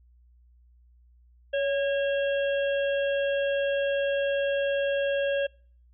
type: harmonic tone with a mistuned harmonic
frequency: 545 Hz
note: C#5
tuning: 29 cents flat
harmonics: 1 / 3 / 5 / 6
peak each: -24 / -34 / -38 / -40 dBFS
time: 1.53-5.47 s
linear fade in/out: 10 ms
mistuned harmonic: 1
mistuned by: +46 cents
effects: noise-tail reverb RT60 0.5 s tail -26 dB re dry + added 60 Hz sine -55 dBFS peak until 5.93 s